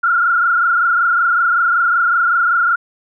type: tone with frequency modulation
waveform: sine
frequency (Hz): 1397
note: F6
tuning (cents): 0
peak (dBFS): -11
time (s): 0.03-2.76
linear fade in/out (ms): 10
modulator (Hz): 25.3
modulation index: 2.2
effects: none